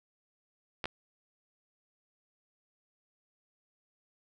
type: clicks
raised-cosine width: 0.3 ms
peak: -18 dBFS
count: 2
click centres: 0.842 / 0.856 s
effects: none